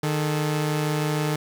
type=tone pair together; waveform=sawtooth; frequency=152.81 / 432.2 Hz; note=D#3 / A4; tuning=-31 / -31 cents; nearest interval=octave + tritone; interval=1800 cents; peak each=-19 / -26 dBFS; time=0.03-1.36 s; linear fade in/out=5 ms; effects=none